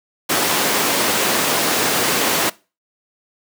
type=high-pass noise; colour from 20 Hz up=pink; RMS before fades=-18 dBFS; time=0.29-2.5 s; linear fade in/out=10 ms; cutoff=280 Hz; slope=12 dB/octave; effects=noise-tail reverb RT60 0.3 s tail -21 dB re dry